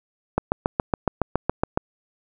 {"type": "click train", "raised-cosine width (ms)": 1, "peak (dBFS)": -5, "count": 11, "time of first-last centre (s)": [0.38, 1.775], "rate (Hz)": 7.17, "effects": []}